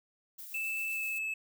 violet noise with tremolo, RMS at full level -45 dBFS, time 0.38-1.19 s, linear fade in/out 10 ms, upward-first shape square, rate 7.7 Hz, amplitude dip 25%
triangle tone with pitch glide, 2635 to 2606 Hz, E7 to E7, -1 to -20 cents, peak -31 dBFS, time 0.54-1.34 s, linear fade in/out 5 ms, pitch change -19 cents, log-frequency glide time 0.93-1.04 s
effects none

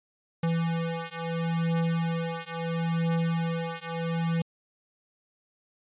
square beating tone pair, 165.8 / 166.54 Hz, E3 / E3, +10 / +18 cents, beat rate 0.74 Hz, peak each -30 dBFS, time 0.43-4.42 s, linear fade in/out 5 ms, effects resampled to 8000 Hz

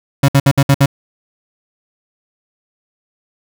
35% pulse tone bursts, 138.59 Hz, C#3, in tune, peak -5 dBFS, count 6, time 0.23-0.859 s, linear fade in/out 5 ms, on 54 ms, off 61 ms, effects none

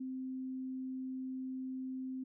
sine tone, 260 Hz, C4, 11 cents flat, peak -38 dBFS, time 0-2.24 s, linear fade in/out 10 ms, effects none

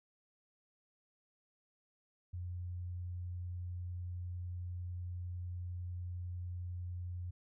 sine tone, 88.9 Hz, F2, 31 cents sharp, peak -39 dBFS, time 2.33-7.31 s, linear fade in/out 10 ms, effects none

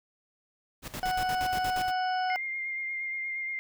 pink noise with tremolo, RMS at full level -37 dBFS, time 0.82-1.92 s, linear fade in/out 50 ms, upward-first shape square, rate 8.5 Hz, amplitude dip 80%
harmonic tone, 740 Hz, F#5, in tune, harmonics 1 / 2 / 3 / 4 / 6 / 7, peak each -27 / -35 / -47 / -43 / -53 / -43 dBFS, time 1.03-2.36 s, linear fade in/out 0 ms
sine tone with vibrato, 2114 Hz, C7, 17 cents sharp, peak -31 dBFS, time 2.3-3.59 s, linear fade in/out 0 ms, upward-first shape sine, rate 8.5 Hz, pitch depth 18 cents each way
effects none

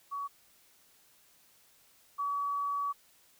sine tone pair in turn, 1129 / 1137.5 Hz, C#6 / C#6, +31 / +44 cents, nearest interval unison, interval 13 cents, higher second, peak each -34 / -30 dBFS, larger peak second, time 0.11-0.28 / 2.18-2.93 s, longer second, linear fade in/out 20 ms, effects white hiss -64 dBFS RMS until 3.39 s

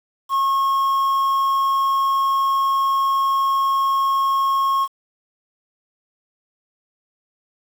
triangle tone with quantisation, 1087 Hz, C#6, 34 cents flat, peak -14 dBFS, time 0.29-4.88 s, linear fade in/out 50 ms, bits 7, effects none

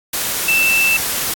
sine tone in noise, 2659 Hz, E7, 14 cents sharp, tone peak -12 dBFS, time 0.48-0.97 s, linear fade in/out 5 ms, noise white, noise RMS -20 dBFS, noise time 0.13-1.34 s, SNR +5 dB, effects AAC 64 kbps

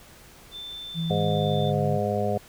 sine tone, 3546 Hz, A7, 13 cents sharp, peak -35 dBFS, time 0.51-1.73 s, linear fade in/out 50 ms
sine tone with pitch glide, 164.81 to 146.83 Hz, E3 to D3, 0 to 0 cents, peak -25 dBFS, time 0.94-2 s, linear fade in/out 50 ms, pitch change -200 cents, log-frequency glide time 1.1-1.62 s
harmonic tone, 103 Hz, G#2, 14 cents flat, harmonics 1 / 2 / 4 / 5 / 6 / 7, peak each -30 / -30 / -30 / -30 / -30 / -30 dBFS, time 1.1-2.38 s, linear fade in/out 5 ms
effects pink hiss -50 dBFS RMS until 2.48 s

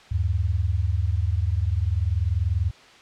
sine tone pair together, 77.67 / 98 Hz, D#2 / G2, -2 / 0 cents, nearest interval major third, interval 402 cents, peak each -23 dBFS, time 0.11-2.71 s, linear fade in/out 10 ms, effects white hiss -49 dBFS RMS until 3.01 s + low-pass 4000 Hz 12 dB/octave

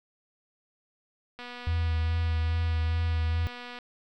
click train, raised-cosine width 0.3 ms, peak -26 dBFS, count 586, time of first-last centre 1.39-3.788 s, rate 244 Hz
sine tone with vibrato, 81.9 Hz, E2, 11 cents flat, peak -24 dBFS, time 1.67-3.47 s, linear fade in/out 0 ms, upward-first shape sine, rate 2.4 Hz, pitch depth 46 cents each way
effects none

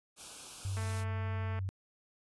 white band-stop noise, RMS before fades -47 dBFS, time 0.16-1.05 s, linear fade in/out 50 ms, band 1600 to 2300 Hz, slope 96 dB/octave
sine tone with pitch glide, 96.8 to 95.19 Hz, G2 to F#2, -21 to +50 cents, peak -33 dBFS, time 0.65-1.69 s, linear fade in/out 0 ms, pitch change -29 cents, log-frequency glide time 1.3-1.52 s
click train, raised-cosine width 0.5 ms, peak -30 dBFS, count 183, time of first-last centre 0.77-1.59 s, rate 222 Hz
effects resampled to 24000 Hz

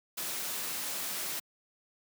white noise, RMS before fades -36 dBFS, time 0.17-1.4 s, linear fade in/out 10 ms, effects high-pass 150 Hz 12 dB/octave

